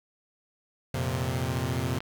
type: chord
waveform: sawtooth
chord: F suspended fourth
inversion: none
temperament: equal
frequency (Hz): 87.31 / 116.54 / 130.81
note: F2 / Bb2 / C3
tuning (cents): 0 / 0 / 0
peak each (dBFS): -29 / -28 / -26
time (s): 0.94-1.99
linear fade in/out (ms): 5
type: click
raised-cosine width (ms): 0.3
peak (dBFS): -21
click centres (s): 2.005
effects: 8-bit